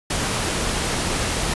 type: noise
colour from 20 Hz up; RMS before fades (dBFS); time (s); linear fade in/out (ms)
pink; -23; 0.1-1.54; 5
effects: resampled to 24000 Hz